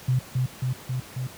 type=tone with echo; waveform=sine; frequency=127.8 Hz; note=C3; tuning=40 cents flat; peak=-18 dBFS; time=0.08-0.19 s; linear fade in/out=5 ms; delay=270 ms; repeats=4; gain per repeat=-2 dB; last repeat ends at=1.27 s; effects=pink hiss -44 dBFS RMS until 1.37 s + high-pass 80 Hz 12 dB/octave